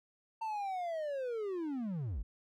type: linear sweep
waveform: triangle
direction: down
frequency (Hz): 906 to 38.89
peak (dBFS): -33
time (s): 0.41-2.23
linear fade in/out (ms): 10
effects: none